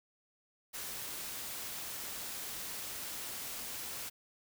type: noise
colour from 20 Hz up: white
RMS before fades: -42 dBFS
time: 0.73-4.1 s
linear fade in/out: 20 ms
effects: none